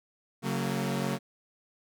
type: chord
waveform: sawtooth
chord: F# major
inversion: second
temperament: equal with one note detuned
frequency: 138.59 / 185 / 228.3 Hz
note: C#3 / F#3 / A#3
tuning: 0 / 0 / -36 cents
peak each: -29 dBFS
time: 0.42-1.19 s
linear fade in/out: 50 ms
effects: none